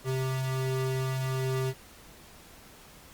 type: tone pair together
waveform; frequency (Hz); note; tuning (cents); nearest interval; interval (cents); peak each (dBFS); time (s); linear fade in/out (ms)
square; 131.3 / 392.6; C3 / G4; +6 / +3; octave + perfect fifth; 1897; -29 / -37; 0.04-1.74; 50
effects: pink hiss -52 dBFS RMS until 3.13 s + Opus 48 kbps